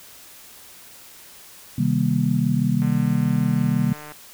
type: chord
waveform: sine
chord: C minor seventh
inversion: none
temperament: just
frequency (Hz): 130.81 / 156.98 / 196.22 / 235.5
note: C3 / Eb3 / G3 / Bb3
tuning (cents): 0 / +16 / +2 / +18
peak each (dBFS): -23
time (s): 1.78-3.93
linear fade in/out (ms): 5
type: click train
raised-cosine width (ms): 0.5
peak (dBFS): -24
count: 196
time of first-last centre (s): 2.82-4.12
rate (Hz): 150
effects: white hiss -45 dBFS RMS until 4.33 s